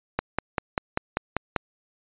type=click train; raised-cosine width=0.5 ms; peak=-8 dBFS; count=8; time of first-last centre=0.19-1.563 s; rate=5.1 Hz; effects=resampled to 8000 Hz